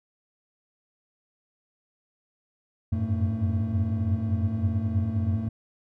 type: tone cluster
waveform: triangle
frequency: 90 / 93.4 / 99.2 / 109 / 223.9 Hz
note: F#2 / F#2 / G2 / A2 / A3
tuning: -47 / +17 / +21 / -16 / +30 cents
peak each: -28 dBFS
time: 2.92-5.49 s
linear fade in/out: 10 ms
effects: none